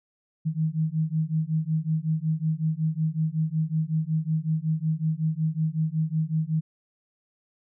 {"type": "beating tone pair", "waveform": "sine", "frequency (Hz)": [155.56, 160.96], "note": ["D#3", "E3"], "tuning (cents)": [0, -41], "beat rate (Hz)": 5.4, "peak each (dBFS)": -26, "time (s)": [0.45, 6.61], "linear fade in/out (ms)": 20, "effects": []}